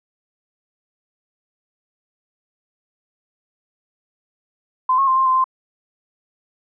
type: tone with pitch steps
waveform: sine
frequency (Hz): 1029 / 1088 / 1047 / 1057 / 1037 / 1044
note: C6 / C#6 / C6 / C6 / C6 / C6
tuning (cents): -29 / -33 / +1 / +17 / -16 / -4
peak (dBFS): -13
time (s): 4.89-5.442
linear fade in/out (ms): 5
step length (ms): 92
effects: none